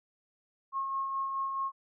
sine tone with tremolo, 1083 Hz, C#6, 41 cents flat, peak -29 dBFS, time 0.72-1.72 s, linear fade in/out 50 ms, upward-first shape sine, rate 4.7 Hz, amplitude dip 35%, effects none

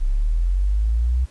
sine linear sweep, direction up, 31.54 to 64.3 Hz, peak -16 dBFS, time 0-1.26 s, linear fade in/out 20 ms, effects pink hiss -53 dBFS RMS until 1.3 s + resampled to 24000 Hz

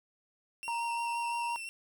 40% pulse tone with vibrato, 2716 Hz, F7, 49 cents flat, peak -38 dBFS, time 0.63-1.69 s, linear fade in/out 0 ms, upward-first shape sine, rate 5.8 Hz, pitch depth 24 cents each way
triangle tone with pitch glide, 936 to 944.1 Hz, A#5 to A#5, +7 to +22 cents, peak -30 dBFS, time 0.68-1.56 s, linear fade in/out 0 ms, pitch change +15 cents, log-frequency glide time 0.91-1.43 s
effects none

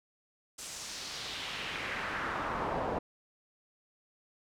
brown noise with band-pass filter sweep, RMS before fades -37 dBFS, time 0.58-2.99 s, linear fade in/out 10 ms, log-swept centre 8100 to 690 Hz, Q 1.7, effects none

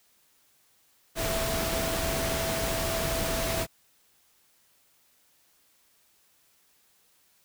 sine tone in noise, 659.3 Hz, E5, in tune, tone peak -32 dBFS, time 1.15-3.67 s, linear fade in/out 50 ms, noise pink, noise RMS -30 dBFS, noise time 1.15-3.67 s, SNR -5 dB, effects white hiss -65 dBFS RMS until 7.44 s

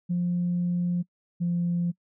sine tone pair in turn, 175.9 / 173.28 Hz, F3 / F3, +13 / -13 cents, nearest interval unison, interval 26 cents, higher first, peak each -22 dBFS, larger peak neither, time 0.09-1.03 / 1.4-1.92 s, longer first, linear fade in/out 20 ms, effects noise-tail reverb RT60 0.1 s tail -25 dB re dry + tanh soft clip ceiling -19 dBFS

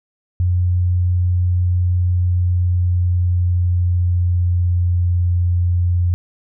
sine tone with pitch glide, 89.4 to 88.12 Hz, F2 to F2, +41 to +16 cents, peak -13 dBFS, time 0.4-6.14 s, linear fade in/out 0 ms, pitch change -25 cents, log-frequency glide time 2-5.09 s, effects none

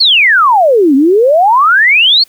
sine exponential two-way sweep, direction down then up, 4524 to 260 to 4524 Hz, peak -4 dBFS, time 0-2.24 s, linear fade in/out 10 ms, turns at 0.95 s, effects white hiss -46 dBFS RMS until 2.28 s

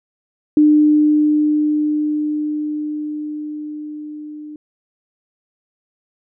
sine tone with level ramp, 301.1 Hz, D4, 43 cents sharp, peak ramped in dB -7 to -30 dBFS, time 0.57-4.56 s, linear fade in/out 2 ms, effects none

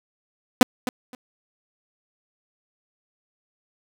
sawtooth tone with echo, 250.8 Hz, B3, 27 cents sharp, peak -4 dBFS, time 0.61-0.63 s, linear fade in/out 2 ms, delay 260 ms, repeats 2, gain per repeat -15 dB, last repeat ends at 1.15 s, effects none

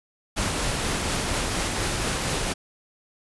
pink noise with tremolo, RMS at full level -25 dBFS, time 0.36-2.54 s, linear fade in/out 20 ms, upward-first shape triangle, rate 4.2 Hz, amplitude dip 25%, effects resampled to 24000 Hz

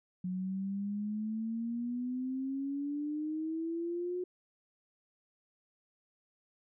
sine exponential sweep, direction up, 181.2 to 364 Hz, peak -33 dBFS, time 0.24-4.24 s, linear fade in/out 5 ms, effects none

